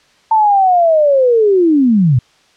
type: linear sweep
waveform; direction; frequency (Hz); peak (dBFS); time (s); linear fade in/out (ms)
sine; down; 897 to 113.7; -7; 0.31-2.19; 5
effects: white hiss -51 dBFS RMS until 2.56 s + low-pass 5000 Hz 12 dB/octave